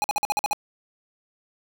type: tone bursts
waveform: square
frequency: 830.6 Hz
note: G#5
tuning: in tune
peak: -21 dBFS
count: 8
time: 0.02-0.531 s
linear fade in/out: 0 ms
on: 21 ms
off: 49 ms
effects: none